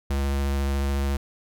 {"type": "tone with vibrato", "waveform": "square", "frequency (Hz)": 69.3, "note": "C#2", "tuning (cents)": 0, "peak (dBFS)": -23, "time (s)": [0.1, 1.17], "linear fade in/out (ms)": 5, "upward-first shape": "sine", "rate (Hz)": 14, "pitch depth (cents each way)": 14, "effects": []}